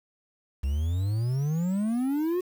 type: exponential sweep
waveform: triangle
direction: up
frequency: 65.41 to 371.9 Hz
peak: -22 dBFS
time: 0.63-2.41 s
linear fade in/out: 10 ms
effects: 8-bit